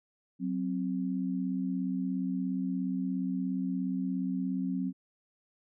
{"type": "tone pair together", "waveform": "sine", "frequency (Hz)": [185.97, 263], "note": ["F#3", "C4"], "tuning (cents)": [9, 9], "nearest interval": "tritone", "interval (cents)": 600, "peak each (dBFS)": [-32, -32], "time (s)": [0.39, 4.93], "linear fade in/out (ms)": 50, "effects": []}